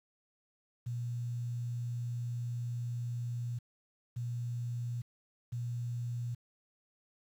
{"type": "tone bursts at uneven times", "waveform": "sine", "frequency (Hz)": 120, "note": "B2", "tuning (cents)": -49, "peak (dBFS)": -34, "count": 3, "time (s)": [[0.86, 3.59], [4.16, 5.02], [5.52, 6.35]], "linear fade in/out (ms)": 10, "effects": ["10-bit"]}